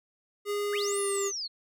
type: tone with pitch glide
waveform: square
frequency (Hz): 410.4 to 397.3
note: G#4 to G4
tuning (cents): -21 to +23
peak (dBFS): -29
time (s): 0.45-1.32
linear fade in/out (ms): 50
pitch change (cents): -56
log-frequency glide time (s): 0.75-1.08
type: linear two-way sweep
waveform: sine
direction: up then down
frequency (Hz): 1174.7 to 10010 to 4125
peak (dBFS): -32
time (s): 0.72-1.48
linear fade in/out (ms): 20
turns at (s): 1
effects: none